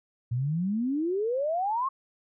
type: exponential sweep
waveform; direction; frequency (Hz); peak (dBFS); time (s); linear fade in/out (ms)
sine; up; 114.7 to 1108.7; -25; 0.31-1.89; 10
effects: none